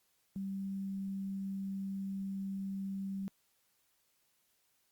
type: tone with quantisation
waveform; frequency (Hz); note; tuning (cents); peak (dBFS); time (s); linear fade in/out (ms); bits
sine; 194.6; G3; -12; -36; 0.36-3.28; 0; 11
effects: white hiss -75 dBFS RMS until 4.91 s + Opus 48 kbps